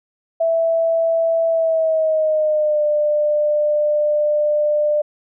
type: tone with pitch glide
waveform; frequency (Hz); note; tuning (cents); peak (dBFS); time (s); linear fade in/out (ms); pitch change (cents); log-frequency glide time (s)
sine; 659 to 597.4; E5 to D5; -1 to +29; -14; 0.4-5.02; 10; -170; 1.49-2.85
effects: none